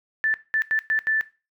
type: tone bursts at uneven times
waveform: sine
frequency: 1760 Hz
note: A6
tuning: in tune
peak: -19 dBFS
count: 5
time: 0.24-0.34 / 0.54-0.62 / 0.71-0.79 / 0.9-0.99 / 1.07-1.21 s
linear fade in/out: 0 ms
effects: noise-tail reverb RT60 0.3 s tail -17 dB re dry